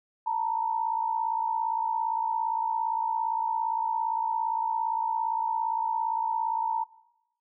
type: tone pair together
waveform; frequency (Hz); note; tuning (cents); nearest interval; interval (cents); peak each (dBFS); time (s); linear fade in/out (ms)
sine; 893.5 / 951; A5 / A#5; +26 / +34; minor second; 108; -27 / -29; 0.26-6.84; 10
effects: noise-tail reverb RT60 0.8 s tail -18 dB re dry